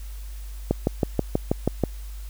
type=click train; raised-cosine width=2 ms; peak=-6 dBFS; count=8; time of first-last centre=0.71-1.837 s; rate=6.21 Hz; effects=added 50 Hz sine -33 dBFS peak until 2.29 s + white hiss -50 dBFS RMS until 2.29 s